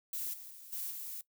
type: noise with level steps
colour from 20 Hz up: violet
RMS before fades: -38 / -49 / -52 / -39 / -43 dBFS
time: 0.13-1.21 s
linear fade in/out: 2 ms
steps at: 0.33 / 0.5 / 0.72 / 0.9 s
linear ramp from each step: 10 ms
effects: noise-tail reverb RT60 0.1 s tail -19 dB re dry